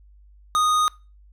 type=tone with hard clipping; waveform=sine; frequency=1239 Hz; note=D#6; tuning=8 cents flat; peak=-19 dBFS; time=0.55-0.88 s; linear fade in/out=0 ms; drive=14 dB; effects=noise-tail reverb RT60 0.3 s tail -22 dB re dry + added 50 Hz sine -48 dBFS peak until 1.32 s